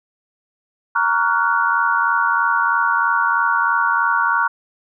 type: chord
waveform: sine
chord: Gb major seventh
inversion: first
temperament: equal with one note detuned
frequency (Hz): 932.3 / 1128.1 / 1396.9 / 1480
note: Bb5 / Db6 / F6 / Gb6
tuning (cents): 0 / +30 / 0 / 0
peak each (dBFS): -20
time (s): 0.95-4.48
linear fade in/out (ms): 10
effects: none